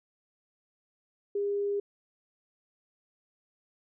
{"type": "tone", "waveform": "sine", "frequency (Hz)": 404.8, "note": "G#4", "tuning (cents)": -44, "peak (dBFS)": -27, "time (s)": [1.35, 1.8], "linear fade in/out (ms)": 5, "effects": []}